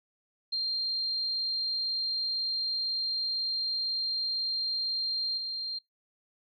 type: tone with level steps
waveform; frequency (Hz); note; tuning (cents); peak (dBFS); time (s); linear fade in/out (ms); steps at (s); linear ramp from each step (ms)
sine; 4186; C8; 0; -28 / -32; 0.52-5.79; 10; 5.37; 10
effects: noise-tail reverb RT60 0.2 s tail -25 dB re dry